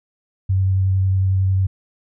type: tone with vibrato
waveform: sine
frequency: 95.1 Hz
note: F#2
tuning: 48 cents sharp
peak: -14 dBFS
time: 0.49-1.67 s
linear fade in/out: 10 ms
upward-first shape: sine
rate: 11 Hz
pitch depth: 13 cents each way
effects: none